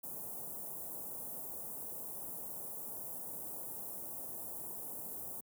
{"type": "band-stop noise", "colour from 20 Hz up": "white", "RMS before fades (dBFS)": -44, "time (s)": [0.03, 5.41], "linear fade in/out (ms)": 10, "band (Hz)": [860, 10000], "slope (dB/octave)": 24, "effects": ["high-pass 100 Hz 12 dB/octave"]}